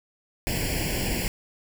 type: noise with comb filter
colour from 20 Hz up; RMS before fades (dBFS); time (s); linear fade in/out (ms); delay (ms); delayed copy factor
pink; -27; 0.47-1.28; 0; 0.4; +1
effects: none